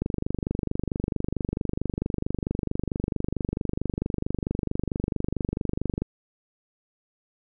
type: click train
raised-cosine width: 3 ms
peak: -13 dBFS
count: 148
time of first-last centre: 0.02-6.02 s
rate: 24.5 Hz
effects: none